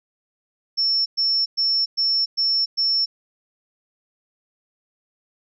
sine tone bursts, 5400 Hz, E8, 41 cents sharp, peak -17 dBFS, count 6, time 0.77-3.06 s, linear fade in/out 20 ms, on 290 ms, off 110 ms, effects none

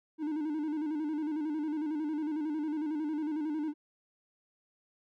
triangle tone with vibrato, 305.3 Hz, D#4, 33 cents flat, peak -29 dBFS, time 0.18-3.74 s, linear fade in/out 50 ms, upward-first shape square, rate 11 Hz, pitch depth 62 cents each way, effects none

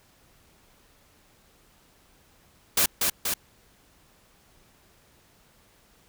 white noise with echo, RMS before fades -21 dBFS, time 2.77-2.86 s, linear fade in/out 5 ms, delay 240 ms, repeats 2, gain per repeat -3 dB, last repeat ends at 3.34 s, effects pink hiss -60 dBFS RMS until 6.08 s

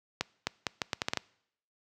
accelerating click train, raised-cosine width 0.2 ms, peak -11 dBFS, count 9, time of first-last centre 0.21-1.173 s, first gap 260 ms, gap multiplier 0.76, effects noise-tail reverb RT60 0.7 s tail -24 dB re dry + high-pass 80 Hz 12 dB/octave

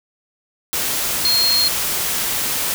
sine tone in noise, 4235 Hz, C8, 20 cents sharp, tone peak -14 dBFS, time 1.25-1.68 s, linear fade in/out 0 ms, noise white, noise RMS -21 dBFS, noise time 0.73-2.74 s, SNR +4 dB, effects none

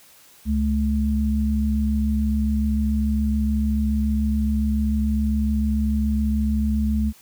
sine tone pair together, 69.3 / 214.9 Hz, C#2 / A3, 0 / -41 cents, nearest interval octave + minor sixth, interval 1959 cents, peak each -21 / -21 dBFS, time 0.45-7.13 s, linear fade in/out 50 ms, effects white hiss -51 dBFS RMS until 7.21 s

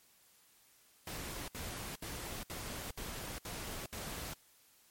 pink noise bursts, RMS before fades -43 dBFS, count 7, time 1.07-4.336 s, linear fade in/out 2 ms, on 410 ms, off 66 ms, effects white hiss -66 dBFS RMS until 4.9 s + MP3 64 kbps

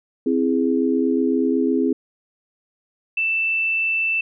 sine chord, C augmented, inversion none, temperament equal, 261.6 / 329.6 / 415.3 Hz, C4 / E4 / G#4, 0 / 0 / 0 cents, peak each -19 / -22 / -22 dBFS, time 0.26-1.93 s, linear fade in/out 5 ms
sine tone, 2657 Hz, E7, 13 cents sharp, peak -18 dBFS, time 3.17-4.21 s, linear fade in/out 5 ms
effects none

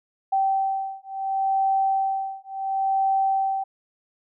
sine beating tone pair, 775 / 775.71 Hz, G5 / G5, -20 / -18 cents, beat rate 0.71 Hz, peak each -24 / -24 dBFS, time 0.32-3.64 s, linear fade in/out 10 ms, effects none

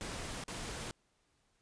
pink noise with dropouts, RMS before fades -42 dBFS, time 0.01-0.91 s, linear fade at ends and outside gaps 0 ms, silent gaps 0.438-0.481 s, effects pink hiss -75 dBFS RMS until 1.61 s + resampled to 22050 Hz

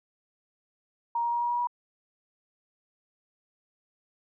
sine tone with pitch steps, 939 / 944.4 / 949.9 / 955.4 / 960.9 / 966.5 Hz, A#5 / A#5 / A#5 / A#5 / B5 / B5, +12 / +22 / +32 / +42 / -48 / -38 cents, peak -25 dBFS, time 1.15-1.672 s, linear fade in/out 5 ms, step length 87 ms, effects none

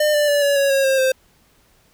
square tone with pitch steps, 603 / 590.9 / 579.1 / 567.5 / 556.2 / 545 / 534.1 / 523.4 Hz, D5 / D5 / D5 / C#5 / C#5 / C#5 / C5 / C5, +46 / +10 / -24 / +41 / +6 / -29 / +36 / 0 cents, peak -15 dBFS, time 0-1.12 s, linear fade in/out 5 ms, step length 140 ms, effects pink hiss -57 dBFS RMS until 1.93 s

